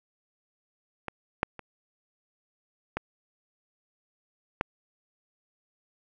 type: clicks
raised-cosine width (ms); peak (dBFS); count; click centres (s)
0.5; -18 / -8 / -25 / -14 / -10; 5; 1.083 / 1.431 / 1.593 / 2.97 / 4.611
effects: none